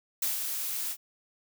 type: noise with ADSR envelope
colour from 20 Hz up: blue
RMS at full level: -28 dBFS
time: 0.22-0.97 s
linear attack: 5 ms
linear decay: 140 ms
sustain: -5 dB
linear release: 66 ms
effects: none